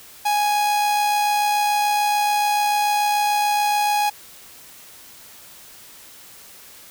45% pulse tone with amplitude modulation, 830.6 Hz, G#5, in tune, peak -16 dBFS, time 0.25-4.1 s, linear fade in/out 10 ms, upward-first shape sine, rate 66.9 Hz, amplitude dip 25%, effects white hiss -44 dBFS RMS until 6.9 s

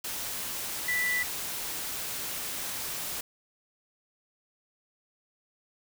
sine tone in noise, 1975.5 Hz, B6, in tune, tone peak -26 dBFS, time 0.88-1.23 s, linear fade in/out 5 ms, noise white, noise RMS -35 dBFS, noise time 0.04-3.21 s, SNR +6 dB, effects none

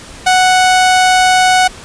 sawtooth tone, 740 Hz, F#5, in tune, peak -3 dBFS, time 0.26-1.68 s, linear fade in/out 10 ms, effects pink hiss -33 dBFS RMS until 1.84 s + resampled to 22050 Hz

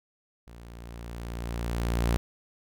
sawtooth tone with level ramp, 58.27 Hz, A#1, in tune, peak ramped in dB -42 to -18 dBFS, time 0.47-2.17 s, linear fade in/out 0 ms, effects none

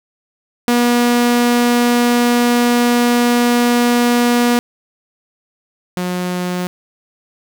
sawtooth tone pair in turn, 240.9 / 179.85 Hz, B3 / F#3, -43 / -49 cents, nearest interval perfect fourth, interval 506 cents, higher first, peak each -7 / -14 dBFS, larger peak first, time 0.68-4.59 / 5.97-6.67 s, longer first, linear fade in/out 0 ms, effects none

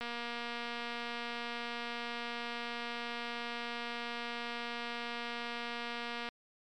click train, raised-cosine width 0.3 ms, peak -24 dBFS, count 1489, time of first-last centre 0.01-6.288 s, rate 237 Hz, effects MP3 96 kbps

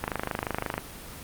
click train, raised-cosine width 0.5 ms, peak -12 dBFS, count 20, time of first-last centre 0.04-0.779 s, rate 25.7 Hz, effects pink hiss -42 dBFS RMS until 1.23 s + Opus 24 kbps

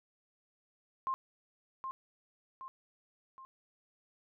sine tone with echo, 1059 Hz, C6, 21 cents sharp, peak -31 dBFS, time 1.07-1.14 s, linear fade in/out 0 ms, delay 770 ms, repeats 3, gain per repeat -6 dB, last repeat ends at 3.45 s, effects none

